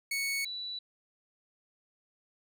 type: tone pair in turn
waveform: sawtooth / sine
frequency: 2217 / 3950 Hz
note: C#7 / B7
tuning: 0 / 0 cents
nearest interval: minor seventh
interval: 1000 cents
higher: second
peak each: -27 / -36 dBFS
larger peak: first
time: 0.11-0.45 / 0.45-0.79 s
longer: neither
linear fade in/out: 5 ms
effects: none